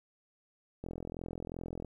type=click train; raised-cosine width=2 ms; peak=-27 dBFS; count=44; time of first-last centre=0.84-1.847 s; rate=42.7 Hz; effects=11-bit